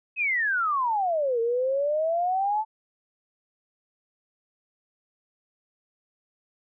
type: exponential two-way sweep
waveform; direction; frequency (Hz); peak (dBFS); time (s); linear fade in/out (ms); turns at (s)
sine; down then up; 2600 to 453.9 to 884; -22; 0.16-2.65; 50; 1.4
effects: none